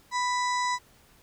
harmonic tone with a mistuned harmonic, 990 Hz, B5, 4 cents sharp, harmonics 1 / 2 / 4 / 5 / 6 / 7 / 8, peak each -26 / -32 / -38 / -40 / -42 / -43 / -44 dBFS, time 0.11-0.79 s, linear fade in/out 50 ms, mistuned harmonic 5, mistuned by +43 cents, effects pink hiss -59 dBFS RMS until 1.22 s

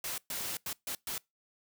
white noise bursts at uneven times, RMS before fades -37 dBFS, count 5, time 0.04-0.18 / 0.3-0.57 / 0.66-0.73 / 0.87-0.95 / 1.07-1.18 s, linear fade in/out 2 ms, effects noise-tail reverb RT60 0.2 s tail -24 dB re dry

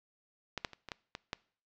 clicks, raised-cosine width 0.2 ms, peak -17 / -15 / -29 / -26 / -20 / -22 / -17 dBFS, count 7, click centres 0.577 / 0.648 / 0.733 / 0.887 / 0.918 / 1.151 / 1.331 s, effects noise-tail reverb RT60 0.5 s tail -23 dB re dry + low-pass 5000 Hz 12 dB/octave

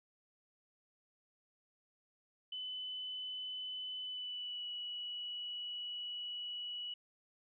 sine tone with pitch glide, 3013 to 2936 Hz, F#7 to F#7, +31 to -14 cents, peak -40 dBFS, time 2.52-6.94 s, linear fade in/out 5 ms, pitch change -45 cents, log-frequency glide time 4.01-4.67 s, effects none

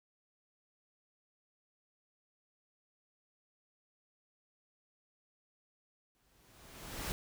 pink noise with exponential growth, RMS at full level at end -37 dBFS, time 6.15-7.12 s, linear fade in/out 0 ms, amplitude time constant 210 ms, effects none

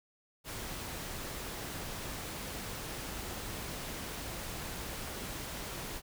pink noise, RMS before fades -41 dBFS, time 0.44-6.02 s, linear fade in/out 50 ms, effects none

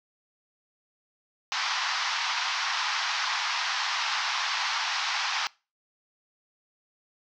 pink band-pass noise, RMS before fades -29 dBFS, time 1.52-5.47 s, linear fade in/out 0 ms, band 830 to 5800 Hz, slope 48 dB/octave, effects noise-tail reverb RT60 0.3 s tail -23 dB re dry

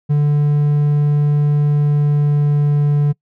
triangle tone with pitch glide, 146.8 to 145.87 Hz, D3 to D3, 0 to -11 cents, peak -9 dBFS, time 0.09-3.13 s, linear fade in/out 20 ms, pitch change -11 cents, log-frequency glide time 1.66-2.97 s, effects noise-tail reverb RT60 0.1 s tail -25 dB re dry

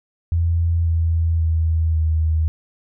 sine tone with pitch steps, 84.1 / 82.51 / 80.95 / 79.43 Hz, E2 / E2 / E2 / D#2, +35 / +2 / -31 / +36 cents, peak -15 dBFS, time 0.32-2.48 s, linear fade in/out 0 ms, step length 540 ms, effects none

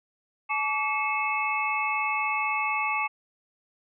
sine tone cluster, 861 / 1146 / 2178 / 2614 Hz, A5 / D6 / C#7 / E7, -38 / -43 / -31 / -15 cents, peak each -30 dBFS, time 0.49-3.08 s, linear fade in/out 20 ms, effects none

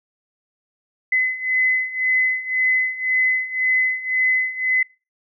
sine beating tone pair, 2027 / 2028.9 Hz, B6 / B6, +45 / +46 cents, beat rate 1.9 Hz, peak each -22 / -19 dBFS, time 1.12-4.83 s, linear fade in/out 5 ms, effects noise-tail reverb RT60 0.3 s tail -23 dB re dry

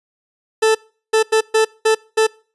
40% pulse tone bursts at uneven times, 440 Hz, A4, in tune, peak -10 dBFS, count 6, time 0.62-0.75 / 1.13-1.23 / 1.32-1.41 / 1.54-1.65 / 1.85-1.95 / 2.17-2.27 s, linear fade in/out 10 ms, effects noise-tail reverb RT60 0.4 s tail -24 dB re dry + resampled to 24000 Hz

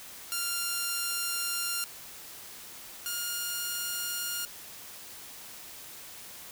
5% pulse tone pair in turn, 1393 / 1417.3 Hz, F6 / F6, -5 / +25 cents, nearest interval unison, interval 30 cents, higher second, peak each -18 / -20 dBFS, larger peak first, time 0.32-1.84 / 3.06-4.45 s, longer first, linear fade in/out 0 ms, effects white hiss -46 dBFS RMS until 6.51 s

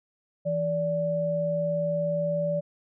sine tone pair together, 164.81 / 581.4 Hz, E3 / D5, 0 / -18 cents, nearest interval octave + minor seventh, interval 2182 cents, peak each -30 / -25 dBFS, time 0.45-2.61 s, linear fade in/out 20 ms, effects none

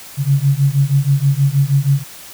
sine beating tone pair, 136.1 / 142.4 Hz, C#3 / C#3, -31 / +47 cents, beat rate 6.3 Hz, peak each -14 dBFS, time 0.17-2.04 s, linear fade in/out 50 ms, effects white hiss -36 dBFS RMS until 2.33 s

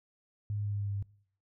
sine tone with pitch steps, 103.83 / 103.17 / 102.52 / 101.87 / 101.22 / 100.58 / 99.95 Hz, G#2 / G#2 / G#2 / G#2 / G#2 / G2 / G2, 0 / -11 / -22 / -33 / -44 / +45 / +34 cents, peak -31 dBFS, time 0.5-1.025 s, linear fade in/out 0 ms, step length 75 ms, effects noise-tail reverb RT60 0.6 s tail -23 dB re dry

